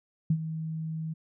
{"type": "tone with ADSR envelope", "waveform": "sine", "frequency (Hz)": 159.6, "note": "D#3", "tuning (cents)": 44, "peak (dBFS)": -19, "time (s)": [0.3, 1.14], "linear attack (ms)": 5, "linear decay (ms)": 65, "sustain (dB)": -12, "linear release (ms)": 15, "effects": []}